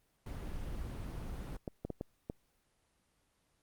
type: noise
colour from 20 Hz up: brown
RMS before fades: -41 dBFS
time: 0.26-1.57 s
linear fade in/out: 5 ms
type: clicks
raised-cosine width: 2 ms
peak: -25 dBFS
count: 5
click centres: 1.678 / 1.85 / 1.903 / 2.011 / 2.299 s
effects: pink hiss -75 dBFS RMS until 3.62 s + Opus 24 kbps